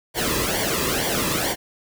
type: noise with flanger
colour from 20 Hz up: pink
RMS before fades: -23 dBFS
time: 0.14-1.56 s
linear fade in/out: 50 ms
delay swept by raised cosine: 0.76 to 1.38 ms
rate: 2.2 Hz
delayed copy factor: -0.7
effects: none